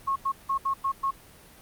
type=tone bursts at uneven times; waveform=sine; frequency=1089 Hz; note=C#6; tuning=31 cents flat; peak=-23 dBFS; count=6; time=0.07-0.16 / 0.25-0.32 / 0.49-0.58 / 0.65-0.74 / 0.84-0.92 / 1.03-1.11 s; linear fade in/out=10 ms; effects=pink hiss -51 dBFS RMS until 1.61 s + Opus 32 kbps